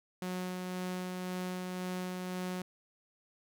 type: tone with tremolo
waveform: sawtooth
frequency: 182.6 Hz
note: F#3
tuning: 23 cents flat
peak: -31 dBFS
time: 0.22-2.62 s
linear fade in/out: 2 ms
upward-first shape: sine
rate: 1.9 Hz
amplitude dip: 25%
effects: none